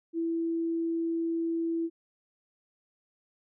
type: tone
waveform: sine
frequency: 331.5 Hz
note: E4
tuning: 10 cents sharp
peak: -27 dBFS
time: 0.13-1.9 s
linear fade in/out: 50 ms
effects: none